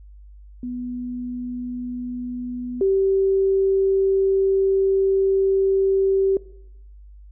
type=tone pair in turn; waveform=sine; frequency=246.9 / 387.3 Hz; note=B3 / G4; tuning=0 / -21 cents; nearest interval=minor sixth; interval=779 cents; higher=second; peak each=-26 / -15 dBFS; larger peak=second; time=0.63-2.81 / 2.81-6.37 s; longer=second; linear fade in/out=2 ms; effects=noise-tail reverb RT60 0.9 s tail -20 dB re dry + added 50 Hz sine -41 dBFS peak until 7.31 s